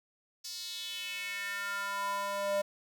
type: tone with high-pass filter sweep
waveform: square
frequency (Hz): 200.1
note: G3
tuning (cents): +36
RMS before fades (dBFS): -36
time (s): 0.44-2.62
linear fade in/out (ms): 10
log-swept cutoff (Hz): 5100 to 580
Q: 3.7
effects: none